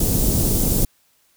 pink band-stop noise, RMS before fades -18 dBFS, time 0-0.85 s, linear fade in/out 5 ms, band 350 to 8500 Hz, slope 12 dB/octave, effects white hiss -61 dBFS RMS until 1.36 s

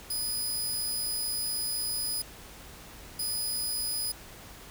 15% pulse tone bursts at uneven times, 4978 Hz, D#8, in tune, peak -23 dBFS, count 2, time 0.1-2.22 / 3.19-4.12 s, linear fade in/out 5 ms, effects added 50 Hz sine -57 dBFS peak until 4.7 s + pink hiss -48 dBFS RMS until 4.7 s

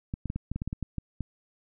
clicks, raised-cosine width 5 ms, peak -19 dBFS, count 12, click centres 0.139 / 0.257 / 0.301 / 0.36 / 0.516 / 0.56 / 0.619 / 0.676 / 0.729 / 0.827 / 0.983 / 1.207 s, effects none

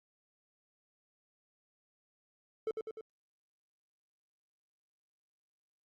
triangle tone with echo, 440 Hz, A4, in tune, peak -29 dBFS, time 2.67-2.71 s, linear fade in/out 2 ms, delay 100 ms, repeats 3, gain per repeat -4 dB, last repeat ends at 3.01 s, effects Opus 48 kbps

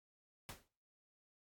pink noise with exponential decay, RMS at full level -45 dBFS, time 0.49-0.68 s, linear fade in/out 0 ms, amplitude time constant 40 ms, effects noise-tail reverb RT60 0.5 s tail -24 dB re dry + AAC 64 kbps

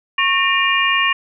sine tone cluster, 1099 / 1830 / 2401 / 2814 Hz, C#6 / A#6 / D7 / F7, -15 / -32 / +38 / +12 cents, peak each -19 dBFS, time 0.18-1.13 s, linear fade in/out 5 ms, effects none

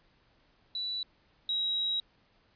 sine tone pair in turn, 3951 / 3841 Hz, B7 / B7, 0 / -49 cents, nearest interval unison, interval 49 cents, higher first, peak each -32 / -28 dBFS, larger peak second, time 0.75-1.03 / 1.49-2 s, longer second, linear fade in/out 2 ms, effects pink hiss -67 dBFS RMS until 2.55 s + resampled to 11025 Hz

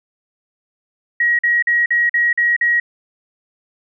sine tone bursts, 1900 Hz, A#6, 33 cents sharp, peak -12 dBFS, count 7, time 1.2-2.8 s, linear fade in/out 5 ms, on 190 ms, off 45 ms, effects none

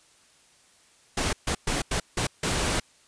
pink noise bursts at uneven times, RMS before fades -26 dBFS, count 6, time 1.17-1.33 / 1.47-1.55 / 1.67-1.82 / 1.91-2 / 2.17-2.27 / 2.43-2.8 s, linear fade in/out 5 ms, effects white hiss -59 dBFS RMS until 3.07 s + resampled to 22050 Hz

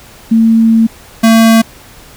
sine / square tone pair in turn, 225.6 / 225.6 Hz, A3 / A3, +44 / +44 cents, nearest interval unison, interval 0 cents, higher neither, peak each -4 dBFS, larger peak neither, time 0.31-0.87 / 1.23-1.62 s, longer first, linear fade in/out 10 ms, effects pink hiss -37 dBFS RMS until 2.16 s

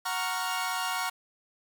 sawtooth chord, Gb major seventh, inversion none, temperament equal, 740 / 932.3 / 1108.7 / 1396.9 Hz, Gb5 / Bb5 / Db6 / F6, 0 / 0 / 0 / 0 cents, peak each -31 dBFS, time 0.05-1.1 s, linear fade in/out 10 ms, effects 8-bit

